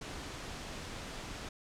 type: noise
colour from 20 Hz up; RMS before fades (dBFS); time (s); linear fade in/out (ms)
pink; -43; 0.01-1.49; 5
effects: low-pass 7000 Hz 12 dB/octave